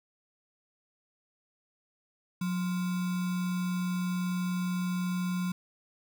sine tone with sample-and-hold, 180.6 Hz, F#3, 42 cents flat, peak -28 dBFS, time 2.41-5.52 s, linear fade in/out 5 ms, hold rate 1225 Hz, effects none

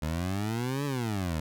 20% pulse exponential two-way sweep, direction up then down, 75.4 to 146.1 to 75.4 Hz, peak -24 dBFS, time 0.02-1.4 s, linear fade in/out 5 ms, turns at 0.85 s, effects none

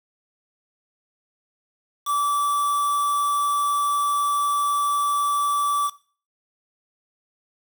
triangle tone with quantisation, 1158 Hz, D6, 25 cents flat, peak -18 dBFS, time 2.05-5.91 s, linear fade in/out 50 ms, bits 5, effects noise-tail reverb RT60 0.4 s tail -17 dB re dry

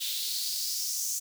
white noise with high-pass filter sweep, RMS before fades -32 dBFS, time 0-1.2 s, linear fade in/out 20 ms, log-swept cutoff 3500 to 6500 Hz, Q 3.8, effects none

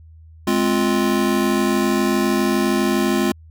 square chord, F minor, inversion first, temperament just, 209.5 / 261.9 / 349.2 Hz, Ab3 / C4 / F4, +15 / +2 / 0 cents, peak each -21 / -22 / -21 dBFS, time 0.47-3.32 s, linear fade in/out 5 ms, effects added 80 Hz sine -41 dBFS peak until 3.5 s

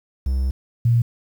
triangle / sine tone pair in turn, 65.41 / 117.83 Hz, C2 / A#2, 0 / +19 cents, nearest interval minor seventh, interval 1019 cents, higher second, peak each -16 / -13 dBFS, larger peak second, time 0.26-0.51 / 0.85-1.02 s, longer first, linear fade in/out 5 ms, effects 8-bit

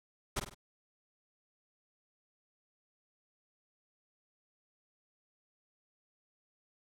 pink noise with echo, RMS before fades -33 dBFS, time 0.36-0.4 s, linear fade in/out 10 ms, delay 49 ms, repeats 3, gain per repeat -7 dB, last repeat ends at 0.547 s, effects low-pass 11000 Hz 12 dB/octave

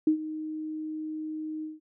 sine tone with ADSR envelope, 311.1 Hz, D#4, in tune, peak -17 dBFS, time 0.07-1.8 s, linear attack 4 ms, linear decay 95 ms, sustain -15 dB, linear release 170 ms, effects none

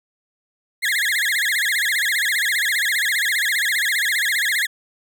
35% pulse tone with vibrato, 1864.7 Hz, A#6, in tune, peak -16 dBFS, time 0.82-4.67 s, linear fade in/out 20 ms, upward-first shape sine, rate 15 Hz, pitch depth 240 cents each way, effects none

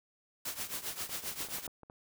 white noise with tremolo, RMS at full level -36 dBFS, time 0.45-1.67 s, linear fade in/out 5 ms, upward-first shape triangle, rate 7.5 Hz, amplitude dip 85%
clicks, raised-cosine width 1 ms, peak -36 dBFS, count 10, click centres 1.094 / 1.238 / 1.316 / 1.407 / 1.449 / 1.486 / 1.585 / 1.678 / 1.833 / 1.899 s
effects none

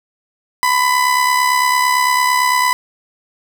30% pulse tone with amplitude modulation, 1000 Hz, B5, 21 cents sharp, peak -7 dBFS, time 0.63-2.73 s, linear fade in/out 0 ms, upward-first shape sine, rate 68.9 Hz, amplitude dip 50%, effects none

